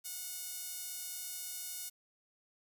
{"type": "tone with high-pass filter", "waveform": "sawtooth", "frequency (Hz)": 729, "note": "F#5", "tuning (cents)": -26, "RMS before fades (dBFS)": -43, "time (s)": [0.04, 1.9], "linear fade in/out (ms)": 20, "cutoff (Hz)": 7100, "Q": 0.64, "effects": ["10-bit"]}